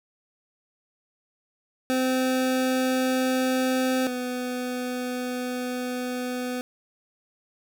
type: tone pair in turn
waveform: 25% pulse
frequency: 258 / 249.8 Hz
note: C4 / B3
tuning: -24 / +20 cents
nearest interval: minor second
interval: 56 cents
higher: first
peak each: -18 / -24 dBFS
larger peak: first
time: 1.9-4.07 / 4.07-6.61 s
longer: second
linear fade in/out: 0 ms
effects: none